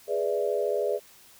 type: chord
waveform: sine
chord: E dominant seventh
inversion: first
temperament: equal with one note detuned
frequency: 415.3 / 493.9 / 587.3 / 661.2 Hz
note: G#4 / B4 / D5 / E5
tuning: 0 / 0 / 0 / +5 cents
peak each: -28 / -30 / -29 / -34 dBFS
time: 0.07-1 s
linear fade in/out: 50 ms
effects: white hiss -54 dBFS RMS until 1.39 s